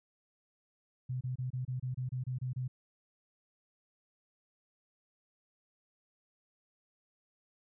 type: tone bursts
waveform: sine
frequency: 127.3 Hz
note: C3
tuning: 47 cents flat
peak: -33 dBFS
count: 11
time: 1.09-2.68 s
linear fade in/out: 10 ms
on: 120 ms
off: 27 ms
effects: none